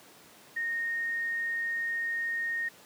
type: tone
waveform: sine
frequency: 1852 Hz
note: A#6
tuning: 12 cents flat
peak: -29 dBFS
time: 0.56-2.69 s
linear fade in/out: 10 ms
effects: pink hiss -54 dBFS RMS until 2.85 s + high-pass 200 Hz 12 dB/octave